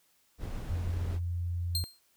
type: noise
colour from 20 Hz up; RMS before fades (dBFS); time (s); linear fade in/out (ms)
brown; -38; 0.38-1.2; 50
type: tone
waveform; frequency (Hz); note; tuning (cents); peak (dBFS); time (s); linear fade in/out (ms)
sine; 87; F2; -6; -30; 0.7-1.84; 0
type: tone with exponential decay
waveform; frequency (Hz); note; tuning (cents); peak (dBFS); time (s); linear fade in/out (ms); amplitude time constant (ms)
sawtooth; 4186; C8; 0; -24; 1.75-1.99; 1; 52
effects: white hiss -69 dBFS RMS until 2.16 s